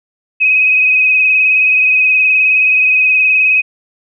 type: tone with vibrato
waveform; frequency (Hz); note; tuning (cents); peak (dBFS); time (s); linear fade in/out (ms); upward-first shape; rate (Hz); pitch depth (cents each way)
sine; 2529; D#7; +28; -7; 0.4-3.62; 20; triangle; 19; 34
effects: none